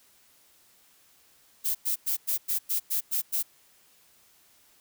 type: noise bursts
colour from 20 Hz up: violet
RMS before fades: -27 dBFS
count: 9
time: 1.64-3.43 s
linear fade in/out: 20 ms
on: 110 ms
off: 100 ms
effects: white hiss -61 dBFS RMS until 4.8 s